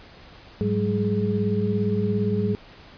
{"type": "tone cluster", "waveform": "sine", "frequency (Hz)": [105.6, 188.6, 206, 419.2], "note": ["G#2", "F#3", "G#3", "G#4"], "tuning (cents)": [29, 33, -14, 16], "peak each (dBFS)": -26, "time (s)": [0.61, 2.55], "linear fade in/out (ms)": 0, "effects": ["pink hiss -47 dBFS RMS until 2.97 s", "resampled to 11025 Hz"]}